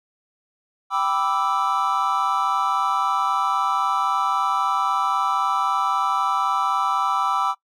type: chord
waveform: triangle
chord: E minor seventh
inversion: first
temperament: equal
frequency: 784 / 987.8 / 1174.7 / 1318.5 Hz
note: G5 / B5 / D6 / E6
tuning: 0 / 0 / 0 / 0 cents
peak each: -24 / -24 / -22 / -22 dBFS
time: 0.9-7.55 s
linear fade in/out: 50 ms
effects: noise-tail reverb RT60 0.1 s tail -19 dB re dry